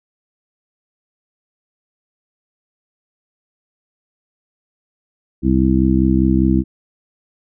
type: harmonic tone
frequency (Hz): 65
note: C2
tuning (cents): -11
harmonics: 1 / 2 / 3 / 4 / 5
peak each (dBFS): -18 / -21 / -16 / -18 / -17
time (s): 5.42-6.64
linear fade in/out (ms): 50
effects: none